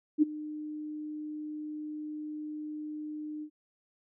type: tone with ADSR envelope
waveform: sine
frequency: 303.4 Hz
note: D#4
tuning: 44 cents flat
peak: -17 dBFS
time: 0.18-3.5 s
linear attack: 43 ms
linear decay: 17 ms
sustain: -19 dB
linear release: 75 ms
effects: none